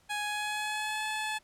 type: tone with pitch glide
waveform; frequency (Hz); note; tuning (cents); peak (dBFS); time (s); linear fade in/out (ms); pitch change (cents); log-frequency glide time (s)
15% pulse; 833 to 861.4; G#5 to A5; +5 to -37; -25; 0.09-1.39; 20; +58; 0.22-1.05
effects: pink hiss -65 dBFS RMS until 1.43 s + low-pass 11000 Hz 12 dB/octave